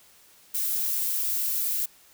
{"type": "noise", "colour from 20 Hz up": "violet", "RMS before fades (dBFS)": -27, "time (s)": [0.54, 1.86], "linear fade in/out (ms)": 10, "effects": ["white hiss -56 dBFS RMS until 2.13 s"]}